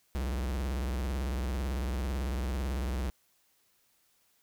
square tone with vibrato, 64.7 Hz, C2, 19 cents flat, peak -31 dBFS, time 0.15-3.1 s, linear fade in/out 0 ms, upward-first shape triangle, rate 18 Hz, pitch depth 240 cents each way, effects white hiss -70 dBFS RMS until 4.42 s

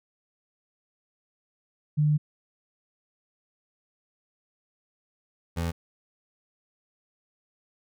sine / 25% pulse tone pair in turn, 150 / 84.18 Hz, D3 / E2, +37 / +37 cents, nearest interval minor seventh, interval 1000 cents, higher first, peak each -19 / -23 dBFS, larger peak first, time 1.97-2.18 / 5.56-5.72 s, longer first, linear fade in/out 20 ms, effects none

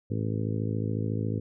harmonic tone, 54 Hz, A1, 32 cents flat, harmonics 2 / 3 / 4 / 5 / 6 / 7 / 8 / 9, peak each -29 / -35 / -35 / -36 / -41 / -41 / -40 / -42 dBFS, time 0.1-1.4 s, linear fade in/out 10 ms, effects none

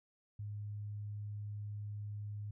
sine tone, 103.83 Hz, G#2, in tune, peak -40 dBFS, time 0.39-2.51 s, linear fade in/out 5 ms, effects none

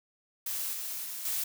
blue noise with level steps, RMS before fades -34 / -37 / -39 / -32 dBFS, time 0.46-1.44 s, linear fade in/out 5 ms, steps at 0.73 / 1.04 / 1.25 s, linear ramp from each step 2 ms, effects none

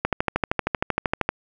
click train, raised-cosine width 0.5 ms, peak -5 dBFS, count 17, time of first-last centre 0.05-1.29 s, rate 12.9 Hz, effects none

